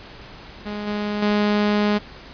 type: tone with level steps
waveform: sawtooth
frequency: 207.9 Hz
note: G#3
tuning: 2 cents sharp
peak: -23 / -19 / -13 dBFS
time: 0.65-1.99 s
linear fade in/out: 20 ms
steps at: 0.87 / 1.22 s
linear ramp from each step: 5 ms
effects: pink hiss -41 dBFS RMS until 2.33 s + resampled to 11025 Hz